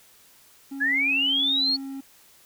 triangle tone with pitch glide, 274.3 to 271.3 Hz, C#4 to C#4, -18 to -37 cents, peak -30 dBFS, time 0.71-2.01 s, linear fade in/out 10 ms, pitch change -19 cents, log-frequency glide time 1.48-1.54 s
sine linear sweep, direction up, 1636 to 4410 Hz, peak -20 dBFS, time 0.8-1.77 s, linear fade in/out 20 ms
effects white hiss -55 dBFS RMS until 2.45 s

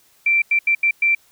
sine tone bursts at uneven times, 2349 Hz, D7, in tune, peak -13 dBFS, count 5, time 0.26-0.42 / 0.51-0.59 / 0.67-0.75 / 0.83-0.91 / 1.02-1.15 s, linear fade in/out 5 ms, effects white hiss -56 dBFS RMS until 1.31 s

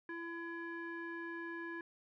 square tone with low-pass filter, 336.5 Hz, E4, 36 cents sharp, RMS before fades -44 dBFS, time 0.09-1.81 s, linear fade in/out 2 ms, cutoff 1700 Hz, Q 4.6, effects none

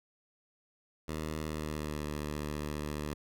10% pulse tone with pitch glide, 77.78 to 74.65 Hz, D#2 to D2, 0 to +29 cents, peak -27 dBFS, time 1.08-3.14 s, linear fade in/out 5 ms, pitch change -71 cents, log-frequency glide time 1.41-2.07 s, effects none

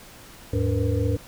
sine tone cluster, 80.7 / 105.3 / 286.7 / 462.4 / 498 Hz, E2 / G#2 / D4 / A#4 / B4, -36 / +24 / -42 / -14 / +14 cents, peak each -26 / -23 / -29 / -30 / -31 dBFS, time 0.53-1.17 s, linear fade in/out 5 ms, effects pink hiss -46 dBFS RMS until 1.27 s

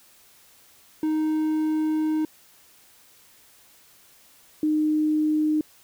triangle / sine tone pair in turn, 311.1 / 306.6 Hz, D#4 / D#4, 0 / -25 cents, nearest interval unison, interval 25 cents, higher first, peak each -19 dBFS, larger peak neither, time 1.03-2.25 / 4.63-5.61 s, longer first, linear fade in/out 2 ms, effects white hiss -55 dBFS RMS until 5.83 s

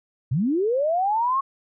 sine linear sweep, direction up, 110 to 1108.7 Hz, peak -19 dBFS, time 0.31-1.41 s, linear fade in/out 10 ms, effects none

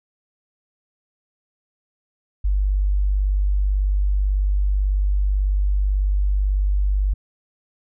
sine tone, 49.08 Hz, G1, 3 cents sharp, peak -16 dBFS, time 2.44-7.14 s, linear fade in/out 10 ms, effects none

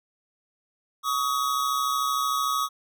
square tone pair together, 1128 / 1261.3 Hz, C#6 / D#6, +30 / +23 cents, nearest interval major second, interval 193 cents, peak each -27 dBFS, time 1.03-2.69 s, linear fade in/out 50 ms, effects none

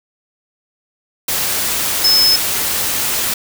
sine tone in noise, 5200 Hz, E8, 24 cents flat, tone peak -9 dBFS, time 2.04-2.36 s, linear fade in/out 5 ms, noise white, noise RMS -18 dBFS, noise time 1.28-3.34 s, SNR +6 dB, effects none

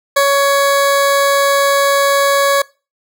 20% pulse tone with ADSR envelope, 559 Hz, C#5, 14 cents sharp, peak -3 dBFS, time 0.16-2.62 s, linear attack 9 ms, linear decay 74 ms, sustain -2 dB, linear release 5 ms, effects noise-tail reverb RT60 0.3 s tail -22 dB re dry

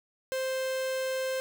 45% pulse tone, 523.3 Hz, C5, in tune, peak -29 dBFS, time 0.32-1.4 s, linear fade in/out 0 ms, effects none

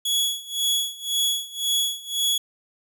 sawtooth tone with tremolo, 3365 Hz, G#7, 22 cents sharp, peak -16 dBFS, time 0.05-2.38 s, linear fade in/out 5 ms, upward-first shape sine, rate 1.9 Hz, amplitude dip 90%, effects none

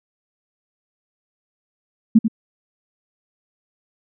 sine tone with echo, 222.9 Hz, A3, 23 cents sharp, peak -6 dBFS, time 2.15-2.19 s, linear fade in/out 10 ms, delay 92 ms, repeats 1, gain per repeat -9 dB, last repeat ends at 2.282 s, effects none

